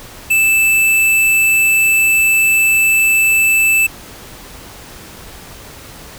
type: tone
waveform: square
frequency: 2638 Hz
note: E7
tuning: 1 cent sharp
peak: -10 dBFS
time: 0.3-3.87 s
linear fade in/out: 10 ms
effects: pink hiss -35 dBFS RMS until 6.18 s